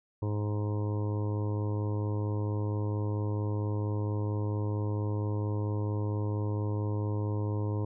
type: harmonic tone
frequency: 104.4 Hz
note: G#2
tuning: 10 cents sharp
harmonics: 1 / 2 / 3 / 4 / 5 / 6 / 7 / 8 / 9 / 10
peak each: -29 / -43 / -38 / -40 / -43 / -54 / -55 / -54 / -46 / -51 dBFS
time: 0.22-7.85 s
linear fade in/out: 5 ms
effects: none